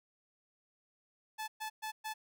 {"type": "tone bursts", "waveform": "sawtooth", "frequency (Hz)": 868, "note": "A5", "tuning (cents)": -24, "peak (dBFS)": -34, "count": 4, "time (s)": [1.38, 2.14], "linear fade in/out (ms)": 20, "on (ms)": 100, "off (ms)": 120, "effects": []}